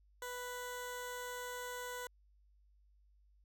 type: tone with notch filter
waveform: 10% pulse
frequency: 493.9 Hz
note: B4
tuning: in tune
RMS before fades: -44 dBFS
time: 0.22-2.07 s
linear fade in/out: 2 ms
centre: 2500 Hz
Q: 1.6
effects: added 50 Hz sine -65 dBFS peak until 3.44 s